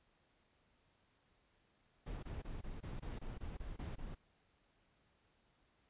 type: noise bursts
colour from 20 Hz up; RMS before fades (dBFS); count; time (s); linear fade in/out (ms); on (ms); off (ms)
brown; -45; 11; 2.06-4.15; 10; 170; 22
effects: pink hiss -75 dBFS RMS until 5.89 s + resampled to 8000 Hz